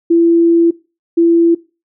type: tone bursts at uneven times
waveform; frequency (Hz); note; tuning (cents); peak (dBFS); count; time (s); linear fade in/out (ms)
sine; 336.4; E4; +35; -6; 2; 0.1-0.71 / 1.17-1.55; 10
effects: noise-tail reverb RT60 0.3 s tail -21 dB re dry